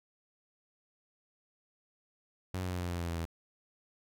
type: tone with pitch steps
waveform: sawtooth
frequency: 92.5 / 91.07 / 89.66 / 88.27 / 86.91 / 85.56 / 84.24 / 82.93 Hz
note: F#2 / F#2 / F2 / F2 / F2 / F2 / E2 / E2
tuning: 0 / -27 / +46 / +19 / -8 / -35 / +38 / +11 cents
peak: -30 dBFS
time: 2.54-3.252 s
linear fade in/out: 0 ms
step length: 89 ms
effects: none